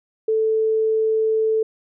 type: tone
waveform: sine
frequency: 440 Hz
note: A4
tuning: in tune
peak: -16 dBFS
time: 0.28-1.63 s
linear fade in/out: 5 ms
effects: none